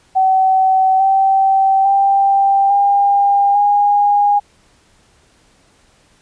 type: tone with pitch steps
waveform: sine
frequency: 760 / 774.2 / 788.6 / 803.3 / 818.3 Hz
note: F#5 / G5 / G5 / G5 / G#5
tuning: +46 / -22 / +10 / +42 / -26 cents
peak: -9 dBFS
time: 0.15-4.4 s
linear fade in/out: 20 ms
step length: 850 ms
effects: pink hiss -53 dBFS RMS until 6.21 s + resampled to 22050 Hz